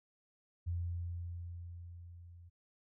sine tone with level ramp, 86.5 Hz, F2, 16 cents flat, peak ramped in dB -33 to -53 dBFS, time 0.66-2.5 s, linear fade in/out 20 ms, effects none

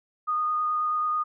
sine tone with vibrato, 1232 Hz, D#6, 17 cents flat, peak -23 dBFS, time 0.27-1.24 s, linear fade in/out 20 ms, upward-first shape sine, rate 9.3 Hz, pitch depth 10 cents each way, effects none

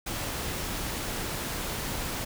pink noise, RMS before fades -33 dBFS, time 0.06-2.25 s, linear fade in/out 10 ms, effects none

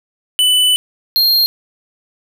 square tone pair in turn, 2990 / 4213 Hz, F#7 / C8, +17 / +11 cents, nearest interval tritone, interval 594 cents, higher second, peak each -10 dBFS, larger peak neither, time 0.39-0.76 / 1.16-1.46 s, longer first, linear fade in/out 0 ms, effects none

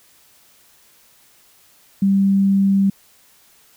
sine tone, 196 Hz, G3, in tune, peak -12 dBFS, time 2.02-2.9 s, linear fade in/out 5 ms, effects white hiss -53 dBFS RMS until 3.76 s

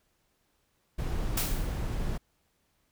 brown noise, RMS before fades -31 dBFS, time 0.98-2.18 s, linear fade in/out 10 ms
white noise with exponential decay, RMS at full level -28 dBFS, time 1.37-1.83 s, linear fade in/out 5 ms, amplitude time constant 100 ms
effects pink hiss -73 dBFS RMS until 2.91 s

